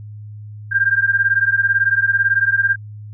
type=beating tone pair; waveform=sine; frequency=1586 / 1604 Hz; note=G6 / G6; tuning=+20 / +39 cents; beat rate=18 Hz; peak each=-16 dBFS; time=0.71-2.76 s; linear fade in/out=20 ms; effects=added 105 Hz sine -31 dBFS peak until 3.13 s